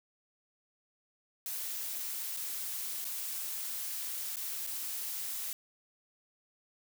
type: noise with dropouts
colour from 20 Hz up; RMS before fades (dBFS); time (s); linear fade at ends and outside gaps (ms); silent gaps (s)
blue; -38; 1.46-5.53; 1; 2.366-2.37 / 3.045-3.051 / 4.359-4.368 / 4.666-4.672
effects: none